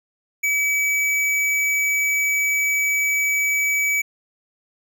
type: tone with hard clipping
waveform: sine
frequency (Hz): 2286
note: D7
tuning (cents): -47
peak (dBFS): -19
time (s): 0.43-4.02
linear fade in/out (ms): 10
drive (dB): 17
effects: none